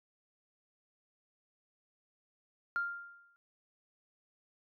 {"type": "tone with exponential decay", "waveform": "sine", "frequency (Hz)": 1396.9, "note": "F6", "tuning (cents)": 0, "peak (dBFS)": -28, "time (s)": [2.76, 3.36], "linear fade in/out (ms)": 0, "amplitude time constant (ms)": 130, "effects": ["tanh soft clip ceiling -24 dBFS"]}